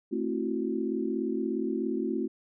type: chord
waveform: sine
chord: F# half-diminished seventh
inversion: first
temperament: just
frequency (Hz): 222 / 266.4 / 333 / 370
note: A3 / C4 / E4 / F#4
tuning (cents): +16 / +31 / +18 / 0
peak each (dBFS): -33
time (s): 0.11-2.28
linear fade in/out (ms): 20
effects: none